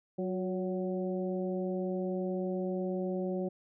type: harmonic tone with a mistuned harmonic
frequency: 186.3 Hz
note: F#3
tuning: 12 cents sharp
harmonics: 1 / 2 / 3 / 4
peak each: -34 / -35 / -38 / -46 dBFS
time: 0.18-3.49 s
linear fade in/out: 10 ms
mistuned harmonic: 2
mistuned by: -38 cents
effects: none